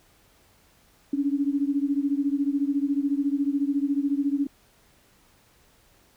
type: beating tone pair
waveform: sine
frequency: 277.2 / 291.2 Hz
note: C#4 / D4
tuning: 0 / -15 cents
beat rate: 14 Hz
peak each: -24 / -26 dBFS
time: 1.13-4.47 s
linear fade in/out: 5 ms
effects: pink hiss -60 dBFS RMS until 6.16 s